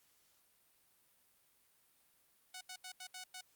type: tone bursts at uneven times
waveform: 5% pulse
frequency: 740 Hz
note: F#5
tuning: in tune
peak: -35 dBFS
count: 6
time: 2.54-2.61 / 2.69-2.76 / 2.84-2.92 / 3-3.07 / 3.14-3.24 / 3.34-3.41 s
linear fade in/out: 5 ms
effects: white hiss -72 dBFS RMS until 3.55 s + Opus 48 kbps